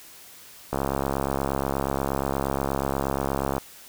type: click train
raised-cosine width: 1 ms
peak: -11 dBFS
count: 196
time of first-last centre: 0.73-3.581 s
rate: 68.4 Hz
effects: white hiss -47 dBFS RMS until 3.88 s